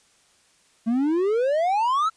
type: exponential sweep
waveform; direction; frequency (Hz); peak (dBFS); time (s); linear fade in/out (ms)
triangle; up; 220 to 1354; -17; 0.86-2.1; 20
effects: white hiss -60 dBFS RMS until 2.16 s + resampled to 22050 Hz